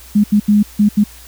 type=tone bursts at uneven times; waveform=sine; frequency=207.7 Hz; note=G#3; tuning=in tune; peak=-7 dBFS; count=5; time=0.15-0.24 / 0.32-0.4 / 0.48-0.63 / 0.79-0.89 / 0.97-1.04 s; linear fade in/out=10 ms; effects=added 60 Hz sine -40 dBFS peak until 1.27 s + white hiss -40 dBFS RMS until 1.27 s